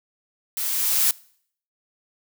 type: noise with level ramp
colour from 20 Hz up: blue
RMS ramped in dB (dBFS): -27 to -18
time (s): 0.57-1.11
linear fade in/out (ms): 2
effects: noise-tail reverb RT60 0.6 s tail -23 dB re dry